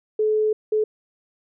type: tone bursts at uneven times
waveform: sine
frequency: 430 Hz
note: A4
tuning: 40 cents flat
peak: -17 dBFS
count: 2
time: 0.19-0.53 / 0.72-0.84 s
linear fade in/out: 5 ms
effects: none